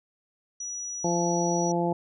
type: tone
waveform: sine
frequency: 5850 Hz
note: F#8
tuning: 21 cents flat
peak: -32 dBFS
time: 0.6-1.72 s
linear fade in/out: 5 ms
type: harmonic tone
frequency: 172.1 Hz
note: F3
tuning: 25 cents flat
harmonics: 1 / 2 / 3 / 4 / 5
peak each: -28 / -28 / -31 / -31 / -31 dBFS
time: 1.04-1.93 s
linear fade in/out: 5 ms
effects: none